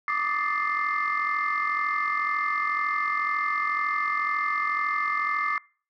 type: tone cluster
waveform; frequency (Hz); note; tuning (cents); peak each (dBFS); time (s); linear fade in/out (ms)
sine; 1160 / 1202 / 1254 / 1762 / 2095; D6 / D6 / D#6 / A6 / C7; -22 / +40 / +13 / +2 / +2; -28 / -31 / -31 / -33 / -28; 0.08-5.58; 2
effects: noise-tail reverb RT60 0.4 s tail -23 dB re dry + tanh soft clip ceiling -16 dBFS